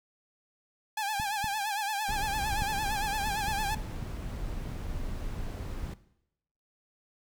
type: tone with vibrato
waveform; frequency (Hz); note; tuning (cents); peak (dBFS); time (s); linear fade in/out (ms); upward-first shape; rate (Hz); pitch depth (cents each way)
sawtooth; 830.6; G#5; 0; -26; 0.97-3.75; 5; sine; 8.8; 93
type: clicks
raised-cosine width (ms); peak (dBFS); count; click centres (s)
5; -25; 7; 1.199 / 1.443 / 2.621 / 3.272 / 3.484 / 3.772 / 4.027
type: noise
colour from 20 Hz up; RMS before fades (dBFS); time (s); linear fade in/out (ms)
brown; -36; 2.08-5.94; 5
effects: noise-tail reverb RT60 0.8 s tail -17 dB re dry